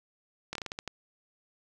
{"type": "slowing click train", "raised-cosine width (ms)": 0.2, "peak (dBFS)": -18, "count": 8, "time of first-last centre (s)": [0.53, 0.877], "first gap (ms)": 23, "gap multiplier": 1.25, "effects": []}